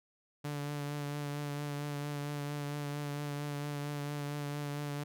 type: tone with vibrato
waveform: sawtooth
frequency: 145.3 Hz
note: D3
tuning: 18 cents flat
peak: -32 dBFS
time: 0.44-5.04 s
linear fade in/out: 10 ms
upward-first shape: triangle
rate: 4.4 Hz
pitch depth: 25 cents each way
effects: none